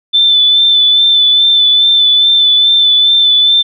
sine tone with vibrato, 3520 Hz, A7, in tune, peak -5 dBFS, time 0.13-3.63 s, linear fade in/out 20 ms, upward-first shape sine, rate 2.4 Hz, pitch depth 25 cents each way, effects none

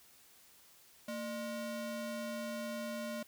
square ring-modulated tone, 415.3 Hz, G#4, in tune, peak -36 dBFS, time 1.08-3.23 s, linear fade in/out 5 ms, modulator 188 Hz, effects white hiss -62 dBFS RMS until 3.27 s

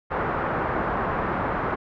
white low-pass noise, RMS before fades -26 dBFS, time 0.1-1.76 s, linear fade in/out 20 ms, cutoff 1400 Hz, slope 24 dB/octave, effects none

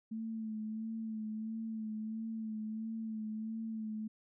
sine tone with vibrato, 220 Hz, A3, in tune, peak -37 dBFS, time 0.11-4.08 s, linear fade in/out 10 ms, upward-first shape sine, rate 1.5 Hz, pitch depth 34 cents each way, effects none

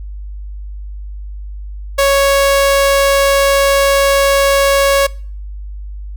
sawtooth tone, 554.4 Hz, C#5, in tune, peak -5 dBFS, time 1.98-5.07 s, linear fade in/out 10 ms, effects noise-tail reverb RT60 0.5 s tail -24 dB re dry + added 50 Hz sine -24 dBFS peak until 6.16 s

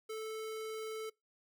square tone, 438.5 Hz, A4, 6 cents flat, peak -40 dBFS, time 0.09-1.1 s, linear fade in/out 10 ms, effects noise-tail reverb RT60 0.2 s tail -24 dB re dry

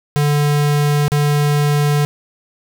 square tone with dropouts, 146.5 Hz, D3, 4 cents flat, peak -13 dBFS, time 0.16-2.05 s, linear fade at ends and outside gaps 0 ms, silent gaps 1.081-1.119 s, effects none

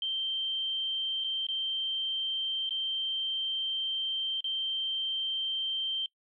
sine tone with dropouts, 3136 Hz, G7, in tune, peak -29 dBFS, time 0.02-6.06 s, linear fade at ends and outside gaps 2 ms, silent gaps 1.24-1.244 / 1.468-1.486 / 2.693-2.707 / 4.406-4.442 s, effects noise-tail reverb RT60 0.1 s tail -22 dB re dry

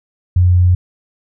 sine tone, 89.6 Hz, F2, 45 cents sharp, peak -7 dBFS, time 0.36-0.75 s, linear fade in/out 5 ms, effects none

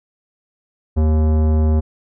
sine tone with tanh clipping, 77.78 Hz, D#2, in tune, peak -14 dBFS, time 0.96-1.81 s, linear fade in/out 20 ms, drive 17 dB, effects none

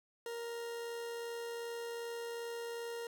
40% pulse tone with amplitude modulation, 467.6 Hz, A#4, 5 cents sharp, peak -38 dBFS, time 0.26-3.07 s, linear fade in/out 2 ms, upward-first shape sine, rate 82.6 Hz, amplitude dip 25%, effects none

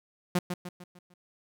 sawtooth tone with echo, 178.2 Hz, F3, 35 cents sharp, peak -19 dBFS, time 0.35-0.39 s, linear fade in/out 5 ms, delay 150 ms, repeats 5, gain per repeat -7 dB, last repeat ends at 1.14 s, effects none

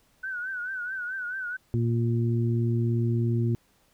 sine tone with vibrato, 1497 Hz, F#6, 20 cents sharp, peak -30 dBFS, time 0.23-1.57 s, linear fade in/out 10 ms, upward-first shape triangle, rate 4.6 Hz, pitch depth 98 cents each way
harmonic tone, 116.9 Hz, A#2, 5 cents sharp, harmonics 1 / 2 / 3, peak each -23 / -30 / -32 dBFS, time 1.74-3.55 s, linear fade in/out 0 ms
effects pink hiss -65 dBFS RMS until 3.93 s

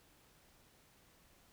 silence, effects pink hiss -67 dBFS RMS until 1.52 s

